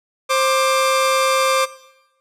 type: tone pair together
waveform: sawtooth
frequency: 527.9 / 1185 Hz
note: C5 / D6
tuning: +15 / +15 cents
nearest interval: octave + major second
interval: 1400 cents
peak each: -14 dBFS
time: 0.29-1.66 s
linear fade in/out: 20 ms
effects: noise-tail reverb RT60 0.9 s tail -17 dB re dry + low-pass 11000 Hz 12 dB/octave